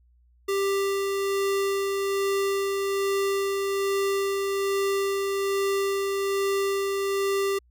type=tone with tremolo; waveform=square; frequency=394.3 Hz; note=G4; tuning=10 cents sharp; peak=-23 dBFS; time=0.48-7.59 s; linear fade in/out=10 ms; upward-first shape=sine; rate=1.2 Hz; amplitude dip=25%; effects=added 60 Hz sine -57 dBFS peak until 7.7 s